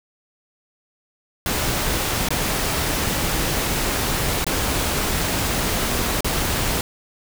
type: noise with dropouts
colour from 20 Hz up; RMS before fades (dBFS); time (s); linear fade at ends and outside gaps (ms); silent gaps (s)
pink; -22; 1.46-6.81; 1; 2.287-2.305 / 4.444-4.466 / 6.207-6.245
effects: none